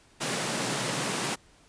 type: high-pass noise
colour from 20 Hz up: pink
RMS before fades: -30 dBFS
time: 0.2-1.36 s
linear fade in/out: 20 ms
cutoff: 120 Hz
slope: 96 dB/octave
effects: pink hiss -59 dBFS RMS until 1.68 s + resampled to 22050 Hz